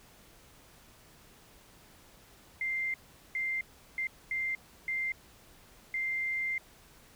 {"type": "tone bursts at uneven times", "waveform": "sine", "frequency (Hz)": 2093, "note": "C7", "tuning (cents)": 0, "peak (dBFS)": -30, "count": 6, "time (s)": [[2.61, 2.94], [3.35, 3.61], [3.98, 4.07], [4.31, 4.55], [4.88, 5.12], [5.94, 6.58]], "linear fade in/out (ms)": 2, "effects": ["pink hiss -58 dBFS RMS until 7.15 s"]}